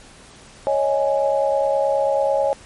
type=chord; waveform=sine; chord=C# suspended second; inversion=none; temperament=just; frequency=554.4 / 623.7 / 831.5 Hz; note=C#5 / D#5 / G#5; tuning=0 / +4 / +2 cents; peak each=-18 / -22 / -23 dBFS; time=0.67-2.53 s; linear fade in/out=0 ms; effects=pink hiss -45 dBFS RMS until 2.65 s + MP3 48 kbps